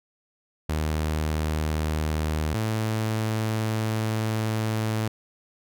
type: tone pair in turn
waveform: sawtooth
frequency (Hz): 77.5 / 109.87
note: D#2 / A2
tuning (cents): -6 / -2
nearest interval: tritone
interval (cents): 604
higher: second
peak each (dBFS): -20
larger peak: neither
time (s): 0.69-2.54 / 2.54-5.08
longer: second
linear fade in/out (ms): 5
effects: none